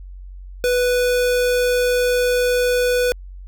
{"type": "tone", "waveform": "square", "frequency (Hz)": 493.9, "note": "B4", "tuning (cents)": 0, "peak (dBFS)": -16, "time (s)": [0.64, 3.12], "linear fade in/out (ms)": 0, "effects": ["added 46 Hz sine -33 dBFS peak until 3.47 s"]}